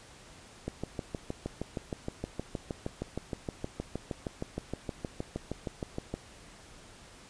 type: click train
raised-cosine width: 2 ms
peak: -20 dBFS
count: 36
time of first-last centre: 0.68-6.14 s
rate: 6.41 Hz
effects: pink hiss -53 dBFS RMS until 7.29 s + resampled to 22050 Hz